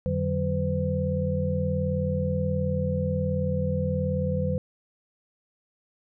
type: tone cluster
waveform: sine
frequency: 88.9 / 149.2 / 187.9 / 507 Hz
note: F2 / D3 / F#3 / B4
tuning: +31 / +28 / +27 / +45 cents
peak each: -29 dBFS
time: 0.06-4.58 s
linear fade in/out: 0 ms
effects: none